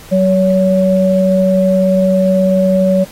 sine tone pair together, 188.21 / 564 Hz, F#3 / C#5, +30 / +30 cents, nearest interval octave + perfect fifth, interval 1900 cents, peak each -11 dBFS, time 0.11-3.05 s, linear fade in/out 20 ms, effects pink hiss -37 dBFS RMS until 3.11 s + AAC 48 kbps

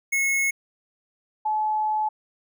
square / sine tone pair in turn, 2181 / 858.6 Hz, C#7 / A5, -29 / -43 cents, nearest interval octave + major third, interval 1614 cents, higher first, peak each -21 dBFS, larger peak neither, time 0.12-0.51 / 1.45-2.09 s, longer second, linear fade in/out 10 ms, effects none

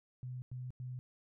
sine tone bursts, 126.2 Hz, B2, 38 cents sharp, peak -40 dBFS, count 3, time 0.23-0.99 s, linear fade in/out 0 ms, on 190 ms, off 95 ms, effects none

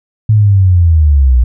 sine linear sweep, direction down, 110 to 58.27 Hz, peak -4 dBFS, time 0.29-1.44 s, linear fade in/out 5 ms, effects none

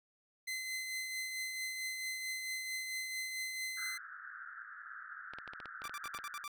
sawtooth tone with tremolo, 2052 Hz, C7, 34 cents flat, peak -33 dBFS, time 0.47-3.98 s, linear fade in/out 10 ms, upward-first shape triangle, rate 4.5 Hz, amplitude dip 40%
pink band-pass noise, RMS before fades -49 dBFS, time 3.77-6.44 s, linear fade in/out 2 ms, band 1300 to 1700 Hz, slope 96 dB/octave
clicks, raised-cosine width 0.3 ms, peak -30 dBFS, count 12, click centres 5.336 / 5.386 / 5.477 / 5.535 / 5.602 / 5.657 / 5.819 / 5.854 / 5.895 / 6.057 / 6.148 / 6.188 s
sawtooth tone bursts, 1174.7 Hz, D6, in tune, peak -37 dBFS, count 7, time 5.84-6.478 s, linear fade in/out 0 ms, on 38 ms, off 62 ms
effects none

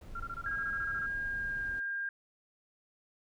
brown noise, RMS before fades -46 dBFS, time 0.01-1.8 s, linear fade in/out 5 ms
sine tone bursts, 1375 Hz, F6, 27 cents flat, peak -37 dBFS, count 13, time 0.15-1.064 s, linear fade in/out 5 ms, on 50 ms, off 22 ms
sine tone with pitch glide, 1628 to 1606.5 Hz, G#6 to G6, -35 to +42 cents, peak -33 dBFS, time 0.46-2.09 s, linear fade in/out 2 ms, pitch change -23 cents, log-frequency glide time 0.8-1.74 s
effects none

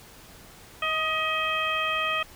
harmonic tone with a mistuned harmonic, 635 Hz, D#5, 35 cents sharp, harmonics 1 / 2 / 3 / 4 / 5, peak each -34 / -28 / -33 / -29 / -32 dBFS, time 0.82-2.23 s, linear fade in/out 5 ms, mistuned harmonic 2, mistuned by -29 cents, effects pink hiss -49 dBFS RMS until 2.35 s

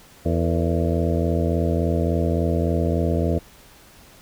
harmonic tone with a mistuned harmonic, 83.5 Hz, E2, 23 cents sharp, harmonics 1 / 2 / 3 / 4 / 5 / 6 / 7 / 8, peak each -22 / -25 / -27 / -28 / -29 / -30 / -30 / -31 dBFS, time 0.25-3.39 s, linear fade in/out 10 ms, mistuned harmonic 5, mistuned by +110 cents, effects pink hiss -49 dBFS RMS until 4.21 s

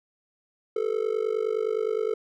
triangle tone with amplitude modulation, 437.6 Hz, A4, 9 cents flat, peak -18 dBFS, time 0.76-2.14 s, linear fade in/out 5 ms, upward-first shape sine, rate 49.7 Hz, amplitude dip 95%, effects none

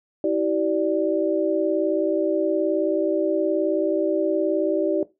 sine tone cluster, 323.5 / 382.4 / 588 Hz, E4 / G4 / D5, -32 / -43 / +2 cents, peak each -23 dBFS, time 0.24-5.03 s, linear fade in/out 2 ms, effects noise-tail reverb RT60 0.2 s tail -17 dB re dry

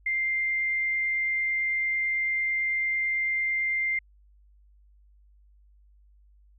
sine tone, 2097 Hz, C7, 3 cents sharp, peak -24 dBFS, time 0.06-3.99 s, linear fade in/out 5 ms, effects added 50 Hz sine -55 dBFS peak until 6.58 s

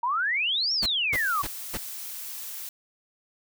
sine exponential two-way sweep, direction up then down, 916 to 5610 to 1097 Hz, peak -23 dBFS, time 0.03-1.42 s, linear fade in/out 5 ms, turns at 0.73 s
pink noise bursts, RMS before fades -31 dBFS, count 4, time 0.82-1.776 s, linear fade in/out 10 ms, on 44 ms, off 260 ms
blue noise, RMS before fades -37 dBFS, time 1.15-2.69 s, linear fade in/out 2 ms
effects none

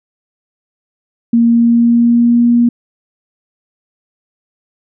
sine tone with pitch glide, 233.2 to 238 Hz, A#3 to A#3, +1 to +36 cents, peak -6 dBFS, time 1.33-2.69 s, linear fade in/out 5 ms, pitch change +35 cents, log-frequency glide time 1.46-2.46 s, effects none

